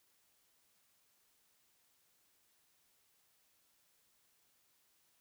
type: silence
effects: white hiss -74 dBFS RMS until 5.2 s